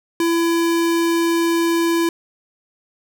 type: tone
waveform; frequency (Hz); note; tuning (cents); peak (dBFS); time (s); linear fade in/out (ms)
square; 335.6; E4; +31; -16; 0.2-2.09; 2
effects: none